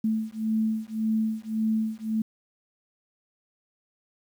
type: beating tone pair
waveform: sine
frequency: 218.9 / 220.7 Hz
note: A3 / A3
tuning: -9 / +5 cents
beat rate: 1.8 Hz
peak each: -27 dBFS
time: 0.04-2.22 s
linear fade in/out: 5 ms
effects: 9-bit